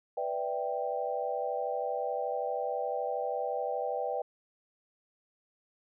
sine chord, E minor seventh, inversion second, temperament equal, 493.9 / 587.3 / 659.3 / 784 Hz, B4 / D5 / E5 / G5, 0 / 0 / 0 / 0 cents, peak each -35 / -36 / -38 / -35 dBFS, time 0.17-4.22 s, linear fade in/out 5 ms, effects none

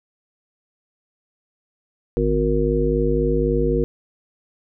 harmonic tone with a mistuned harmonic, 51.91 Hz, G#1, in tune, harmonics 1 / 3 / 5 / 7 / 9, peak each -22 / -25 / -25 / -23 / -21 dBFS, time 2.17-3.84 s, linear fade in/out 0 ms, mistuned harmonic 1, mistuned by +74 cents, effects none

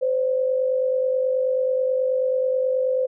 sine tone pair together, 515 / 564.3 Hz, C5 / C#5, -28 / +31 cents, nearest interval major second, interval 159 cents, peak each -19 / -28 dBFS, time 0.01-3.07 s, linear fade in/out 20 ms, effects none

